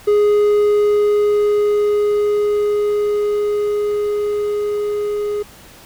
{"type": "tone with level ramp", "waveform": "triangle", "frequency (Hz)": 415.3, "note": "G#4", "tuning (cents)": 0, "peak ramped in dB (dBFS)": [-8, -16], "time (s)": [0.07, 5.43], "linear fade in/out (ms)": 10, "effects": ["pink hiss -42 dBFS RMS until 5.85 s"]}